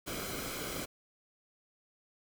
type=noise with comb filter; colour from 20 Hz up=pink; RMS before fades=-39 dBFS; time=0.06-0.86 s; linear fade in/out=20 ms; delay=1.1 ms; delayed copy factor=-0.6; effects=none